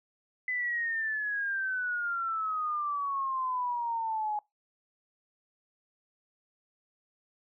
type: exponential sweep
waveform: sine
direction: down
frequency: 2018 to 833 Hz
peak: -29 dBFS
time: 0.48-4.39 s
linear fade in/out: 2 ms
effects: noise-tail reverb RT60 0.2 s tail -24 dB re dry